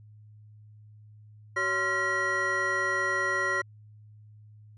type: tone cluster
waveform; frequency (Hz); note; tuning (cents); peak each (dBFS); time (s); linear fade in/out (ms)
triangle; 378.1 / 563 / 1046 / 1381 / 1916; F#4 / C#5 / C6 / F6 / A#6; +38 / +27 / -1 / -20 / +47; -34 / -34 / -33 / -30 / -26; 1.56-3.62; 10
effects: added 106 Hz sine -49 dBFS peak until 4.77 s + resampled to 22050 Hz